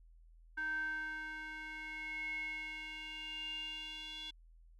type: tone with band-pass filter sweep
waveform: square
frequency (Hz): 311.1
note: D#4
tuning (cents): 0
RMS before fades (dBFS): -43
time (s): 0.57-4.31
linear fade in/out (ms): 10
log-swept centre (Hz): 1500 to 3300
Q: 10
effects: added 41 Hz sine -58 dBFS peak until 4.79 s